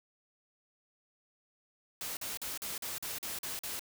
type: noise bursts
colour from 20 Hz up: white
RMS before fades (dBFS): -39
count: 9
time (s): 2.01-3.794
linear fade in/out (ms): 2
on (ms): 160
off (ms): 43
effects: none